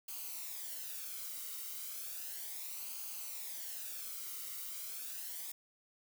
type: noise with flanger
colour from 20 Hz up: blue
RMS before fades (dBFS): -44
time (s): 0.08-5.52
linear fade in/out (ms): 5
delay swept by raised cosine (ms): 0.54 to 1.19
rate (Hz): 0.34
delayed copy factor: -0.6
effects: none